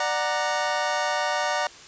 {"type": "chord", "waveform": "25% pulse", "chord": "D augmented", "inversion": "none", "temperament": "equal with one note detuned", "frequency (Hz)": [593.1, 740, 932.3], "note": ["D5", "F#5", "A#5"], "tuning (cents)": [17, 0, 0], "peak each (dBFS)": -24, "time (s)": [0, 1.67], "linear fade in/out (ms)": 2, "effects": ["white hiss -45 dBFS RMS until 1.87 s", "resampled to 16000 Hz"]}